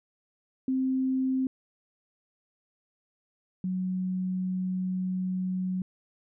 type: tone pair in turn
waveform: sine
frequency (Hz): 261.6 / 184.98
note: C4 / F#3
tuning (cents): 0 / 0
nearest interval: tritone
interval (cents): 600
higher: first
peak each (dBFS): -24 / -27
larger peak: first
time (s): 0.68-1.47 / 3.64-5.82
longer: second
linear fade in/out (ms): 2
effects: none